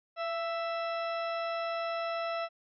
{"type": "harmonic tone with a mistuned harmonic", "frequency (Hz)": 661, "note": "E5", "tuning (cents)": 5, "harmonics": [1, 2, 3, 4, 5, 6, 8], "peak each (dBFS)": [-33, -37, -45, -44, -51, -49, -51], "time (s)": [0.16, 2.49], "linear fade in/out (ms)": 50, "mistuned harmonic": 1, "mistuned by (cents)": 29, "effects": []}